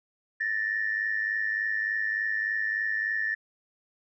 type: tone pair together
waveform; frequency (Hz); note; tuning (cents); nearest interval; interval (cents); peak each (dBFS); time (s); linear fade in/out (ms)
sine; 1760 / 1863.4; A6 / A#6; 0 / -1; minor second; 99; -27 / -30; 0.4-3.35; 10
effects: tanh soft clip ceiling -18 dBFS